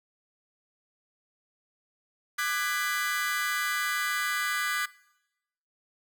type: chord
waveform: 40% pulse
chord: G# half-diminished seventh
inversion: second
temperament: just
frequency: 1196.1 / 1495.1 / 1661.2 / 1993.5 Hz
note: D6 / F#6 / G#6 / B6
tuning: +31 / +18 / 0 / +16 cents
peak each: -32 dBFS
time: 2.38-4.86 s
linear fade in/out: 10 ms
effects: noise-tail reverb RT60 0.9 s tail -21 dB re dry